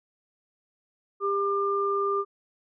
sine tone pair together, 399.5 / 1197 Hz, G4 / D6, +33 / +33 cents, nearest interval octave + perfect fifth, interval 1900 cents, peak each -26 dBFS, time 1.2-2.25 s, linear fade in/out 50 ms, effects none

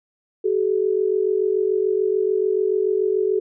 sine tone pair together, 380 / 426.9 Hz, F#4 / G#4, +46 / +48 cents, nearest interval major second, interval 202 cents, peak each -20 dBFS, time 0.44-3.4 s, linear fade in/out 10 ms, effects none

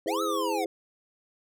sine chord, E augmented, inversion none, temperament equal with one note detuned, 329.6 / 415.3 / 513.7 Hz, E4 / G#4 / B#4, 0 / 0 / -32 cents, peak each -32 dBFS, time 0.06-0.66 s, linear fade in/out 2 ms
square linear two-way sweep, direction up then down, 590 to 1324 to 701 Hz, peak -30 dBFS, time 0.07-0.65 s, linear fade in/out 10 ms, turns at 0.22 s
effects none

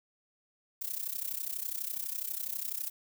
violet noise with amplitude modulation, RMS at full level -33 dBFS, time 0.81-2.9 s, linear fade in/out 10 ms, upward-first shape sine, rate 32.1 Hz, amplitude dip 85%, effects none

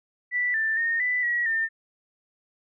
sine tone with pitch steps, 1969 / 1775 / 1840 / 1988 / 1917 / 1804 Hz, B6 / A6 / A#6 / B6 / A#6 / A6, -6 / +15 / -23 / +11 / +48 / +43 cents, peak -22 dBFS, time 0.31-1.69 s, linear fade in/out 50 ms, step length 230 ms, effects none

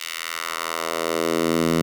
10% pulse tone with high-pass filter sweep, 82.41 Hz, E2, in tune, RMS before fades -24 dBFS, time 0-1.82 s, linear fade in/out 5 ms, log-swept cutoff 2600 to 170 Hz, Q 1.2, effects none

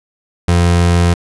30% pulse tone, 86.7 Hz, F2, 12 cents flat, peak -6 dBFS, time 0.48-1.14 s, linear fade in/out 5 ms, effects resampled to 24000 Hz

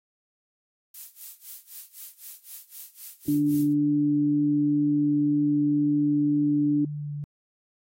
violet noise with tremolo, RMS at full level -38 dBFS, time 0.94-3.73 s, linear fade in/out 5 ms, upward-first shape sine, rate 3.9 Hz, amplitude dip 90%
sine tone, 293.1 Hz, D4, 3 cents flat, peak -20 dBFS, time 3.28-6.85 s, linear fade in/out 5 ms
sine tone with vibrato, 146.83 Hz, D3, in tune, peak -30 dBFS, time 3.28-7.24 s, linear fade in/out 0 ms, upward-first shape triangle, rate 2 Hz, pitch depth 16 cents each way
effects AAC 48 kbps

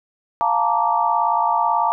sine chord, Bb major seventh, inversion second, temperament just, 699.2 / 874.1 / 932.3 / 1165.4 Hz, F5 / A5 / Bb5 / D6, +2 / -12 / 0 / -14 cents, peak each -23 / -21 / -19 / -23 dBFS, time 0.41-1.92 s, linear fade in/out 0 ms, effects none

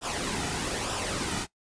pink noise with flanger, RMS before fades -31 dBFS, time 0.01-1.47 s, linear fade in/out 50 ms, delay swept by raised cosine 0.46 to 1.86 ms, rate 1.1 Hz, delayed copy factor -0.55, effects noise-tail reverb RT60 0.1 s tail -18 dB re dry + resampled to 22050 Hz

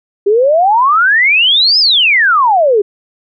sine exponential two-way sweep, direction up then down, 389.2 to 5270 to 389.2 Hz, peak -6 dBFS, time 0.26-2.82 s, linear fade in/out 10 ms, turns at 1.79 s, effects none

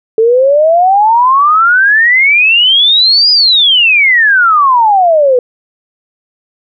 sine exponential two-way sweep, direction up then down, 436.4 to 4994 to 483.4 Hz, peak -4 dBFS, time 0.18-5.39 s, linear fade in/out 2 ms, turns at 3.31 s, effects none

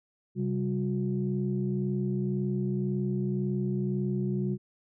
sine tone cluster, 132.7 / 194.6 / 361.8 Hz, C3 / G3 / F#4, +25 / -12 / -39 cents, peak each -30 / -29 / -34 dBFS, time 0.35-4.58 s, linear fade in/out 50 ms, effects tanh soft clip ceiling -17 dBFS

